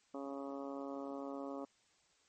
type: harmonic tone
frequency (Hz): 138.59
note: C#3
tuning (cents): 0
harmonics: 2 / 3 / 4 / 5 / 6 / 7 / 8 / 9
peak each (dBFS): -44 / -49 / -47 / -52 / -55 / -57 / -54 / -57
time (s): 0.14-1.65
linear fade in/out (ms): 5
effects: white hiss -72 dBFS RMS until 2.28 s + MP3 32 kbps